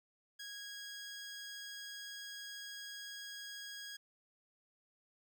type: tone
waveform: 15% pulse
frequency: 1647 Hz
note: G#6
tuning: 15 cents flat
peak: -39 dBFS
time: 0.39-3.97 s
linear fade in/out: 10 ms
effects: none